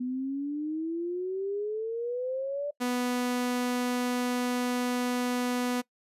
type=exponential sweep; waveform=sine; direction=up; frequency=246.9 to 587.3 Hz; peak=-29 dBFS; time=0-2.71 s; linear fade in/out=10 ms
type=tone; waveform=sawtooth; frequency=246.9 Hz; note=B3; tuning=in tune; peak=-23 dBFS; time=2.8-5.82 s; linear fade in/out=20 ms
effects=noise-tail reverb RT60 0.1 s tail -21 dB re dry + resampled to 32000 Hz